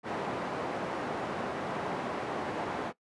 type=band-pass noise; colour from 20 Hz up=white; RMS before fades=-35 dBFS; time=0.03-2.93 s; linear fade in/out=50 ms; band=150 to 910 Hz; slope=12 dB/octave; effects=noise-tail reverb RT60 0.1 s tail -19 dB re dry + resampled to 24000 Hz